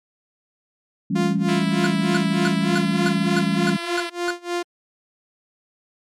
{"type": "chord", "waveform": "sine", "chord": "A dominant seventh", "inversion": "second", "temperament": "equal with one note detuned", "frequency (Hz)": [164.81, 196, 214.9, 277.2], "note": ["E3", "G3", "A3", "C#4"], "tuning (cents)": [0, 0, -41, 0], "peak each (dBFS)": [-24, -21, -26, -26], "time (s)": [1.1, 3.77], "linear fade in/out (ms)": 10}
{"type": "tone with tremolo", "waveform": "sawtooth", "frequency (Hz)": 349.2, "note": "F4", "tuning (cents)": 0, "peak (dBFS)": -17, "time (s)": [1.15, 4.63], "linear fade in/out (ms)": 10, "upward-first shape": "sine", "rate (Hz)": 3.3, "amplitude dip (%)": 95}
{"type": "tone with pitch glide", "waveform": "5% pulse", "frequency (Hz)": [329.6, 340.2], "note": ["E4", "F4"], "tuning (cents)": [0, -45], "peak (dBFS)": -16, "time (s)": [1.48, 4.1], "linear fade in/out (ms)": 10, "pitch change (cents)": 55, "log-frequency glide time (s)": [2.59, 2.8]}
{"type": "tone bursts", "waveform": "square", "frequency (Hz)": 1456, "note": "F#6", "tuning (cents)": -28, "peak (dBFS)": -22, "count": 9, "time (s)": [1.84, 4.305], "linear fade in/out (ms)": 0, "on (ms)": 25, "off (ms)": 280}
{"effects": ["low-pass 8000 Hz 12 dB/octave", "MP3 96 kbps"]}